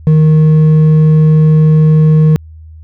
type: tone with hard clipping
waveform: sine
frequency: 155.56 Hz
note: D#3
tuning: in tune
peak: -5 dBFS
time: 0.07-2.36 s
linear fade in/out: 0 ms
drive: 4 dB
effects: added 79 Hz sine -30 dBFS peak until 2.83 s